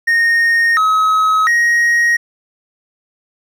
triangle tone with pitch steps, 1851 / 1278 / 1882 Hz, A#6 / D#6 / A#6, -13 / +46 / +16 cents, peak -8 dBFS, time 0.07-2.17 s, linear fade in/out 10 ms, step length 700 ms, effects none

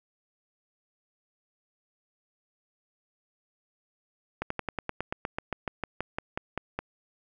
slowing click train, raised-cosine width 0.5 ms, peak -15 dBFS, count 18, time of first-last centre 4.42-6.79 s, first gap 84 ms, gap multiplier 1.06, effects none

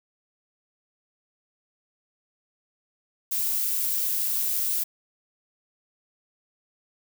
violet noise, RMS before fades -26 dBFS, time 3.31-4.84 s, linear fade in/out 10 ms, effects none

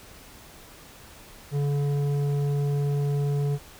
square tone with low-pass filter, 143.1 Hz, D3, 45 cents flat, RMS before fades -25 dBFS, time 1.51-3.59 s, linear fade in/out 50 ms, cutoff 450 Hz, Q 0.93, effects pink hiss -48 dBFS RMS until 3.79 s

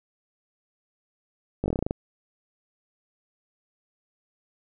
slowing click train, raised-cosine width 2 ms, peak -12 dBFS, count 10, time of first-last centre 1.64-1.909 s, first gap 19 ms, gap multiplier 1.11, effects none

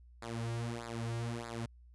sawtooth tone with flanger, 116.54 Hz, A#2, in tune, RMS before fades -39 dBFS, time 0.22-1.66 s, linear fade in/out 5 ms, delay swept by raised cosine 0.33 to 4.03 ms, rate 1.6 Hz, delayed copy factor -1, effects added 60 Hz sine -55 dBFS peak until 1.94 s + resampled to 24000 Hz

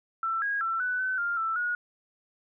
sine tone with pitch steps, 1336 / 1641 / 1341 / 1492 / 1518 / 1400 / 1328 / 1448 Hz, E6 / G#6 / E6 / F#6 / F#6 / F6 / E6 / F#6, +23 / -21 / +29 / +14 / +44 / +4 / +12 / -38 cents, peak -26 dBFS, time 0.23-1.75 s, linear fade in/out 2 ms, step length 190 ms, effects none

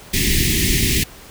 pink band-stop noise, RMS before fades -17 dBFS, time 0.13-1.04 s, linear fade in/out 10 ms, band 400 to 1800 Hz, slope 96 dB/octave, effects pink hiss -41 dBFS RMS until 1.3 s

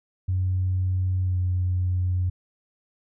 sine tone with pitch glide, 92.5 to 90.81 Hz, F#2 to F#2, 0 to -32 cents, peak -20 dBFS, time 0.28-2.3 s, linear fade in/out 10 ms, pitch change -32 cents, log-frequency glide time 1.23-1.36 s, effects tanh soft clip ceiling -16 dBFS

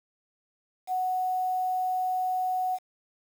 sine tone with quantisation, 740 Hz, F#5, in tune, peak -25 dBFS, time 0.87-2.79 s, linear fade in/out 50 ms, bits 8, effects none

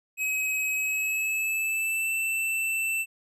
square tone with pitch glide, 2547 to 2666 Hz, D#7 to E7, +40 to +19 cents, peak -26 dBFS, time 0.17-3.06 s, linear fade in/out 50 ms, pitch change +79 cents, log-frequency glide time 0.77-2.11 s, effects none

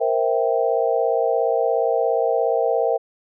sine chord, C dominant seventh, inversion third, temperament equal, 466.2 / 523.3 / 659.3 / 784 Hz, Bb4 / C5 / E5 / G5, 0 / 0 / 0 / 0 cents, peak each -21 / -23 / -22 / -25 dBFS, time 0-2.98 s, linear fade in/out 20 ms, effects none

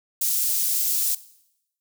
white high-pass noise, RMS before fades -23 dBFS, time 0.21-1.15 s, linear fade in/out 5 ms, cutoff 6500 Hz, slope 12 dB/octave, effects noise-tail reverb RT60 0.8 s tail -18 dB re dry

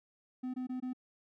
triangle tone bursts, 254.2 Hz, C4, 50 cents flat, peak -33 dBFS, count 4, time 0.43-0.933 s, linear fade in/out 10 ms, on 110 ms, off 21 ms, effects none

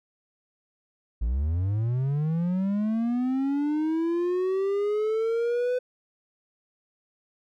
triangle linear sweep, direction up, 51.91 to 504 Hz, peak -21 dBFS, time 1.21-5.79 s, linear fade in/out 10 ms, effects none

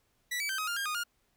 sawtooth tone with pitch steps, 1958 / 2291 / 1556 / 1263 / 1403 / 1611 / 1232 / 1418 Hz, B6 / D7 / G6 / D#6 / F6 / G6 / D#6 / F6, -15 / -44 / -13 / +26 / +8 / +47 / -17 / +26 cents, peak -28 dBFS, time 0.31-1.038 s, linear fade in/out 10 ms, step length 91 ms, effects pink hiss -73 dBFS RMS until 1.36 s

